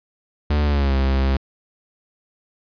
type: tone with pitch glide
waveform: 45% pulse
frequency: 73.9 to 66.99 Hz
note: D2 to C2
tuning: +11 to +41 cents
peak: -16 dBFS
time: 0.5-1.37 s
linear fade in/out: 5 ms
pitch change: -170 cents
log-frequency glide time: 0.64-0.95 s
effects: resampled to 11025 Hz